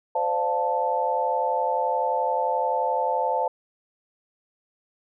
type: chord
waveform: sine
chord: D minor seventh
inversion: third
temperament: equal with one note detuned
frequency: 515.7 / 587.3 / 698.5 / 880 Hz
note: C5 / D5 / F5 / A5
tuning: -25 / 0 / 0 / 0 cents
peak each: -27 / -30 / -29 / -24 dBFS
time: 0.15-3.48 s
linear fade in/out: 5 ms
effects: none